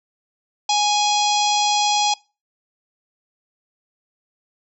harmonic tone with a mistuned harmonic, 830.6 Hz, G#5, in tune, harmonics 1 / 3 / 4 / 5 / 6 / 7 / 8 / 9, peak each -18 / -28 / -24 / -26 / -26 / -26 / -33 / -33 dBFS, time 0.69-2.14 s, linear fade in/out 5 ms, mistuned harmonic 8, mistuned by +16 cents, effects noise-tail reverb RT60 0.3 s tail -23 dB re dry

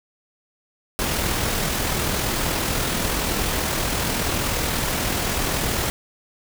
pink noise with amplitude modulation, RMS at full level -22 dBFS, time 0.99-5.9 s, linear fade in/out 0 ms, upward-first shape sine, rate 40.9 Hz, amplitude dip 30%, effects none

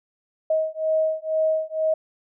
sine beating tone pair, 631 / 633.1 Hz, D#5 / D#5, +24 / +30 cents, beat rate 2.1 Hz, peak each -23 dBFS, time 0.5-1.94 s, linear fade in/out 5 ms, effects none

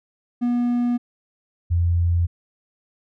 triangle / sine tone pair in turn, 241.9 / 85.95 Hz, B3 / F2, -36 / -27 cents, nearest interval octave + tritone, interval 1791 cents, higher first, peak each -16 / -16 dBFS, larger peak neither, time 0.41-0.98 / 1.7-2.27 s, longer neither, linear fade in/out 20 ms, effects none

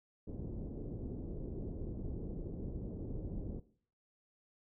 pink low-pass noise, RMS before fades -42 dBFS, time 0.27-3.6 s, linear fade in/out 10 ms, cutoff 430 Hz, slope 24 dB/octave, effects noise-tail reverb RT60 0.5 s tail -17 dB re dry

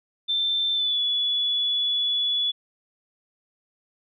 sine tone with pitch glide, 3555 to 3418 Hz, A7 to G#7, +17 to +49 cents, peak -21 dBFS, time 0.28-2.52 s, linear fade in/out 20 ms, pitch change -68 cents, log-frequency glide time 0.74-0.99 s, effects none

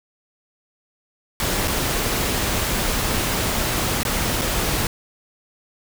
pink noise with dropouts, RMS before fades -22 dBFS, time 1.4-4.87 s, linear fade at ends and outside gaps 1 ms, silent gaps 1.675-1.679 / 4.032-4.051 / 4.413-4.417 s, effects none

